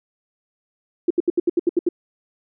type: tone bursts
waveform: sine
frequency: 346.5 Hz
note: F4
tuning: 14 cents flat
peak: -13 dBFS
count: 9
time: 1.08-1.889 s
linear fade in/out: 5 ms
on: 25 ms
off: 73 ms
effects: none